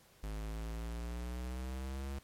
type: exponential sweep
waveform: square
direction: up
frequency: 51.91 to 69.3 Hz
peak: -39 dBFS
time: 0.23-2.19 s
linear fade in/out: 5 ms
effects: pink hiss -64 dBFS RMS until 2.23 s + MP3 64 kbps